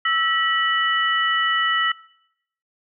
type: tone cluster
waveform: sine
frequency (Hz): 1316 / 1931 / 2974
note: E6 / B6 / F#7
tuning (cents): -3 / -39 / +8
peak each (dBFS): -21 / -21 / -25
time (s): 0.05-1.92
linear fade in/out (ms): 5
effects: noise-tail reverb RT60 0.8 s tail -22 dB re dry